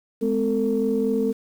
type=tone cluster; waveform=sine; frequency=210.3 / 254.5 / 448.9 Hz; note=G#3 / C4 / A4; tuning=+22 / -48 / +35 cents; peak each=-24 / -24 / -22 dBFS; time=0.21-1.33 s; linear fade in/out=20 ms; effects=tanh soft clip ceiling -11 dBFS + 8-bit